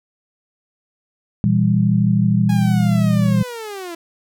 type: chord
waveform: sine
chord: E diminished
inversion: second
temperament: just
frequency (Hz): 118.67 / 164.81 / 197.78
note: Bb2 / E3 / G3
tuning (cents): +31 / 0 / +16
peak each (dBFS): -17 / -18 / -16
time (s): 1.44-3.43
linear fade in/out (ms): 0
type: linear sweep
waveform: sawtooth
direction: down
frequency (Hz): 830.6 to 329.3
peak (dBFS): -24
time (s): 2.49-3.95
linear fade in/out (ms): 5
effects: none